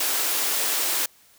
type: high-pass noise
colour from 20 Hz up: white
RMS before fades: -24 dBFS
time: 0-1.06 s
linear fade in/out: 5 ms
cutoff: 300 Hz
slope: 24 dB/octave
effects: white hiss -56 dBFS RMS until 1.38 s